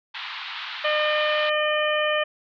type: band-pass noise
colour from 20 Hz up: white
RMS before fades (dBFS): -34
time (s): 0.14-1.5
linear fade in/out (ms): 10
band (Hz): 860 to 4000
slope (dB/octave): 48
type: harmonic tone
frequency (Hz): 606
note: D#5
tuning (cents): -46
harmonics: 1 / 2 / 3 / 4 / 5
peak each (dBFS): -23 / -28 / -27 / -30 / -29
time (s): 0.84-2.24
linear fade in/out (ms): 10
effects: none